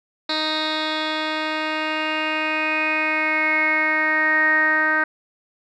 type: tone with low-pass filter sweep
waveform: 10% pulse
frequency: 311.1 Hz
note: D#4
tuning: in tune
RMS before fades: -21 dBFS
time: 0.29-5.04 s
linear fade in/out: 5 ms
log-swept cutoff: 3900 to 1700 Hz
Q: 9.7
effects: none